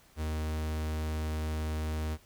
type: tone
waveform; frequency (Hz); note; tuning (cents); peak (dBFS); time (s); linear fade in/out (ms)
45% pulse; 77.78; D#2; 0; -31; 0.16-2.18; 50
effects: pink hiss -61 dBFS RMS until 2.25 s

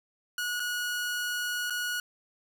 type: tone with dropouts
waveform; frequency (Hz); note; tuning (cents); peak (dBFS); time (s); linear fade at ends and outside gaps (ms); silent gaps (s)
sawtooth; 1456; F#6; -28; -26; 0.38-2; 2; 0.597-0.601 / 1.699-1.705
effects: none

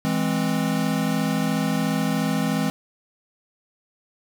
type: chord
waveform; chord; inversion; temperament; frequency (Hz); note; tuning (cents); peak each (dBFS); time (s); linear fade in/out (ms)
square; E augmented; none; equal; 164.81 / 207.7 / 261.6; E3 / G#3 / B#3; 0 / 0 / 0; -26; 0.05-2.7; 0
effects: none

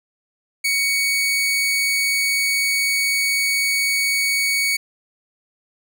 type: tone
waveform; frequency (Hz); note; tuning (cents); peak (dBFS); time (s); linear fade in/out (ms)
sawtooth; 2236; C#7; +14; -14; 0.64-4.77; 10
effects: none

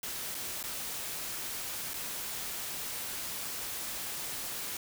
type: noise with dropouts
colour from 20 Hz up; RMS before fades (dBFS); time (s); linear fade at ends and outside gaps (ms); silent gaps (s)
white; -38; 0.03-4.77; 2; 0.346-0.349 / 0.629-0.638 / 1.936-1.94
effects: none

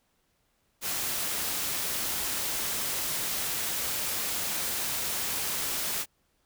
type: noise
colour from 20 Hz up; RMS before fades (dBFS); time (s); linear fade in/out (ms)
white; -31; 0.81-6.06; 50
effects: pink hiss -72 dBFS RMS until 6.45 s

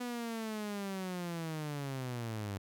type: linear sweep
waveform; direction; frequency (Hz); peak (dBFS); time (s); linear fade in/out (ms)
sawtooth; down; 247.1 to 96.7; -33; 0-2.58; 10
effects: none

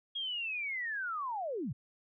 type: linear sweep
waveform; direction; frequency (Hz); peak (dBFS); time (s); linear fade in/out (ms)
sine; down; 3298 to 98; -34; 0.15-1.73; 10
effects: none

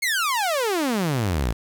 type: exponential sweep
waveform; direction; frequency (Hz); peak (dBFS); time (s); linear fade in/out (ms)
sawtooth; down; 2217 to 51.91; -17; 0.02-1.53; 10
effects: 8-bit

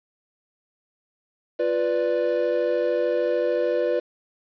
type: chord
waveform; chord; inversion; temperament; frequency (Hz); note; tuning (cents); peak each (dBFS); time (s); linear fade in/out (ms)
triangle; B diminished; second; equal; 349.2 / 493.9 / 587.3; F4 / B4 / D5; 0 / 0 / 0; -25 / -21 / -23; 1.59-4; 10
effects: resampled to 11025 Hz + 8-bit

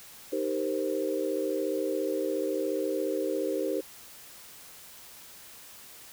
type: chord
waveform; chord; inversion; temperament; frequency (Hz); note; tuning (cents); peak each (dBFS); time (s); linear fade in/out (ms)
sine; C minor seventh; first; equal; 311.1 / 392 / 466.2 / 523.3; Eb4 / G4 / Bb4 / C5; 0 / 0 / 0 / 0; -33 / -32 / -34 / -32; 0.32-3.81; 10
effects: white hiss -49 dBFS RMS until 6.12 s

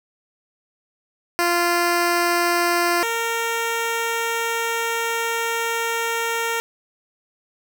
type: tone pair in turn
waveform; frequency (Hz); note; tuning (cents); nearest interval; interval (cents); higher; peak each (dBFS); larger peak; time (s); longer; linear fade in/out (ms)
10% pulse; 346.7 / 460.8; F4 / A#4; -13 / -20; perfect fourth; 493; second; -9 / -13; first; 1.39-3.03 / 3.03-6.6; second; 0
effects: none

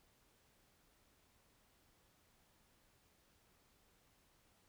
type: silence
effects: pink hiss -73 dBFS RMS until 4.68 s

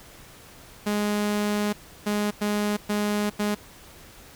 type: tone bursts at uneven times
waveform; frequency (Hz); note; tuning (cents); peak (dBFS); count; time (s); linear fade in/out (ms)
sawtooth; 207.7; G#3; 0; -19; 5; 0.86-1.73 / 2.06-2.31 / 2.41-2.77 / 2.89-3.3 / 3.39-3.55; 10
effects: pink hiss -48 dBFS RMS until 4.35 s

